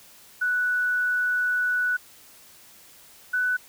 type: tone pair in turn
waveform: sine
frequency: 1480 / 1492.9 Hz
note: F#6 / F#6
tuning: 0 / +15 cents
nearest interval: unison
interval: 15 cents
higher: second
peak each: -21 dBFS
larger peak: neither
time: 0.41-1.97 / 3.33-3.57 s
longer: first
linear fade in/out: 10 ms
effects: white hiss -51 dBFS RMS until 3.68 s